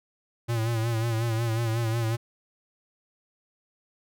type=tone with vibrato; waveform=square; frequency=114.5 Hz; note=A#2; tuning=31 cents flat; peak=-25 dBFS; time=0.48-2.17 s; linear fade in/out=20 ms; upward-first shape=sine; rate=5.5 Hz; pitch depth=58 cents each way; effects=none